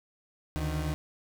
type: tone pair together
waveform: 35% pulse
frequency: 73 / 154.54 Hz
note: D2 / D#3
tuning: -10 / -11 cents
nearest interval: octave + minor second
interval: 1299 cents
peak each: -30 / -31 dBFS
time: 0.56-0.94 s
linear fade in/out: 0 ms
effects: none

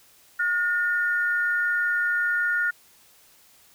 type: tone pair together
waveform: sine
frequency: 1436 / 1810.6 Hz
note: F6 / A6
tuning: +48 / +49 cents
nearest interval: major third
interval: 401 cents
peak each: -22 / -27 dBFS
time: 0.39-2.71 s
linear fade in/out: 10 ms
effects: white hiss -56 dBFS RMS until 3.74 s

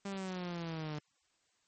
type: linear sweep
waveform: sawtooth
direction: down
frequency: 199.7 to 148.1 Hz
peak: -34 dBFS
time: 0.05-0.99 s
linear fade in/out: 5 ms
effects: white hiss -75 dBFS RMS until 1.67 s + MP3 32 kbps

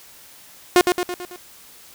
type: tone with echo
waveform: sawtooth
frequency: 357.5 Hz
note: F4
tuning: 41 cents sharp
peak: -6 dBFS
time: 0.76-0.81 s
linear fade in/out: 0 ms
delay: 110 ms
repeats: 5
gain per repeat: -5 dB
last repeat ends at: 1.36 s
effects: white hiss -46 dBFS RMS until 1.94 s

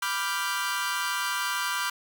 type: chord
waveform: sawtooth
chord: G dominant seventh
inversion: first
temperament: equal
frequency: 987.8 / 1174.7 / 1396.9 / 1568 Hz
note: B5 / D6 / F6 / G6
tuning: 0 / 0 / 0 / 0 cents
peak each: -29 dBFS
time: 0.02-1.9 s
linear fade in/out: 5 ms
effects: none

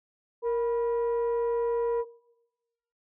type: tone pair together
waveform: sine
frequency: 467.2 / 980 Hz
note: A#4 / B5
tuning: +4 / -14 cents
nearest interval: octave + minor second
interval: 1282 cents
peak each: -23 / -34 dBFS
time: 0.42-2.05 s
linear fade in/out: 50 ms
effects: noise-tail reverb RT60 1.0 s tail -21 dB re dry + tanh soft clip ceiling -21 dBFS

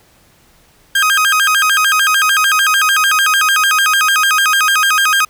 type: tone with vibrato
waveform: 30% pulse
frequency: 1418 Hz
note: F6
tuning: 26 cents sharp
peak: -7 dBFS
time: 0.95-5.25 s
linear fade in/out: 5 ms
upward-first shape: square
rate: 6.7 Hz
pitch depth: 210 cents each way
effects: pink hiss -50 dBFS RMS until 5.29 s

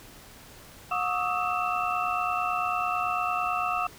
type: tone cluster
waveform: sine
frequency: 722 / 1123 / 1232 / 1301 / 2687 Hz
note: F#5 / C#6 / D#6 / E6 / E7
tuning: -43 / +22 / -17 / -23 / +33 cents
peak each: -30 / -34 / -31 / -31 / -34 dBFS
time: 0.91-3.87 s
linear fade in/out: 5 ms
effects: pink hiss -49 dBFS RMS until 3.98 s

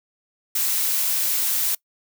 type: noise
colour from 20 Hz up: blue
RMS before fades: -22 dBFS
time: 0.55-1.75 s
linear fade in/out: 5 ms
effects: noise-tail reverb RT60 0.1 s tail -23 dB re dry

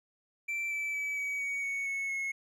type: tone with pitch steps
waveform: triangle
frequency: 2341 / 2317 / 2293 / 2269 / 2246 / 2222 / 2199 / 2177 Hz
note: D7 / D7 / D7 / C#7 / C#7 / C#7 / C#7 / C#7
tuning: -6 / -24 / -42 / +40 / +22 / +4 / -14 / -32 cents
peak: -30 dBFS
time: 0.48-2.32 s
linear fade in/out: 10 ms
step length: 230 ms
effects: none

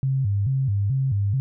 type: tone with vibrato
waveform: sine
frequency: 116 Hz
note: A#2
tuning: 8 cents flat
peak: -19 dBFS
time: 0.03-1.4 s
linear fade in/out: 0 ms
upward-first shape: square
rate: 2.3 Hz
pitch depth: 250 cents each way
effects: none

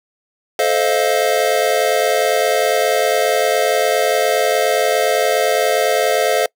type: chord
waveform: square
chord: F dominant seventh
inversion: first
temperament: just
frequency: 436.5 / 523.8 / 628.6 / 698.5 Hz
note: A4 / C5 / Eb5 / F5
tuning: -14 / +2 / +18 / 0 cents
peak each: -20 dBFS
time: 0.59-6.46 s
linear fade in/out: 2 ms
effects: noise-tail reverb RT60 0.1 s tail -25 dB re dry

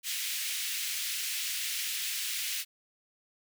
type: high-pass noise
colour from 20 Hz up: pink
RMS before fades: -34 dBFS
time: 0.03-2.65 s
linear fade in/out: 50 ms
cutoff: 2200 Hz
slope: 24 dB/octave
effects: none

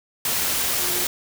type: tone in noise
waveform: sine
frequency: 357.5 Hz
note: F4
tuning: 41 cents sharp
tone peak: -33 dBFS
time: 0.82-1.04 s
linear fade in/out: 2 ms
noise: white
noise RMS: -23 dBFS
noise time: 0.25-1.07 s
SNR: -13 dB
effects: none

